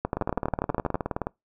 two click trains, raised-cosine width 1 ms, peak -11 / -13 dBFS, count 12 / 22, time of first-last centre 0.05-0.944 / 0.17-1.269 s, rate 12.3 / 19.1 Hz, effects noise-tail reverb RT60 0.2 s tail -26 dB re dry

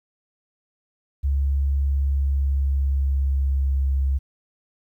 sine tone with pitch glide, 69.3 to 67.76 Hz, C#2 to C#2, 0 to -39 cents, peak -18 dBFS, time 1.23-4.19 s, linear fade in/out 20 ms, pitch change -39 cents, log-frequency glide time 1.88-3.93 s, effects 10-bit

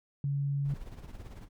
sine tone, 140.8 Hz, C#3, 27 cents sharp, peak -28 dBFS, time 0.24-0.74 s, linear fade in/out 2 ms
brown noise with tremolo, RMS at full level -42 dBFS, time 0.64-1.49 s, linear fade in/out 50 ms, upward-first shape sine, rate 18 Hz, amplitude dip 60%
effects none

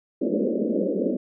pink band-pass noise, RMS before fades -24 dBFS, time 0.21-1.17 s, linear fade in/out 10 ms, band 190 to 580 Hz, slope 96 dB/octave, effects none

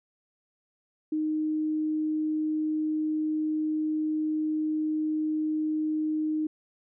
sine tone, 309.4 Hz, D#4, 10 cents flat, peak -25 dBFS, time 1.12-6.47 s, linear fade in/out 5 ms, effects none

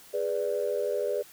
sine chord, G# diminished, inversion none, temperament equal with one note detuned, 413.2 / 493.9 / 587.3 Hz, G#4 / B4 / D5, -9 / 0 / 0 cents, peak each -30 dBFS, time 0.13-1.23 s, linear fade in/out 20 ms, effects tanh soft clip ceiling -18 dBFS + white hiss -52 dBFS RMS until 1.32 s

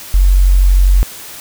sine tone, 46.25 Hz, F#1, in tune, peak -5 dBFS, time 0.14-1.03 s, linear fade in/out 0 ms, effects white hiss -31 dBFS RMS until 1.4 s

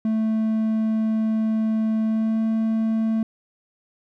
triangle tone with pitch glide, 220 to 222.3 Hz, A3 to A3, 0 to +18 cents, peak -17 dBFS, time 0.05-3.23 s, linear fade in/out 2 ms, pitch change +18 cents, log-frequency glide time 2.05-2.42 s, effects none

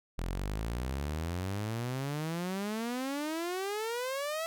sawtooth exponential sweep, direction up, 41.2 to 664 Hz, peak -29 dBFS, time 0.18-4.46 s, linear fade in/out 0 ms, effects none

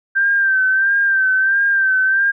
sine tone with vibrato, 1568 Hz, G6, in tune, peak -12 dBFS, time 0.15-2.32 s, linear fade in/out 20 ms, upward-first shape sine, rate 1.5 Hz, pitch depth 49 cents each way, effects none

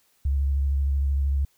sine tone with vibrato, 69.3 Hz, C#2, in tune, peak -20 dBFS, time 0.25-1.45 s, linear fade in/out 5 ms, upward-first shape sine, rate 13 Hz, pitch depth 33 cents each way, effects white hiss -65 dBFS RMS until 1.57 s

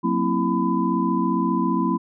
sine tone cluster, 182.2 / 229.4 / 264.4 / 331.5 / 1004 Hz, F#3 / A#3 / C4 / E4 / B5, -26 / -28 / +18 / +10 / +28 cents, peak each -25 dBFS, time 0.03-1.98 s, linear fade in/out 20 ms, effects none

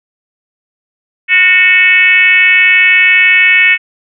sine tone with frequency modulation, 2217 Hz, C#7, in tune, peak -4 dBFS, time 1.28-3.78 s, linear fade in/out 50 ms, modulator 384 Hz, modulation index 1.2, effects none

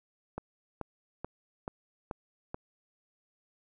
click train, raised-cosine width 1 ms, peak -22 dBFS, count 6, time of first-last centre 0.38-2.545 s, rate 2.31 Hz, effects none

